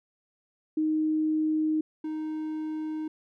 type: tone pair in turn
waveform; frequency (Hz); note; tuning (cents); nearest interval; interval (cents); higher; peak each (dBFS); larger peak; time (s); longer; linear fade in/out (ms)
sine / triangle; 311.1 / 311.1; D#4 / D#4; 0 / 0; unison; 0; neither; -23 / -28; first; 0.77-1.81 / 2.04-3.08; neither; 5
effects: none